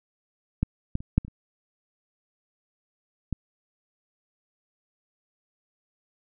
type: clicks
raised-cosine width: 5 ms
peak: -10 / -13 / -27 / -6 / -26 / -30 / -15 dBFS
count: 7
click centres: 0.63 / 0.954 / 1.005 / 1.18 / 1.249 / 1.281 / 3.327 s
effects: none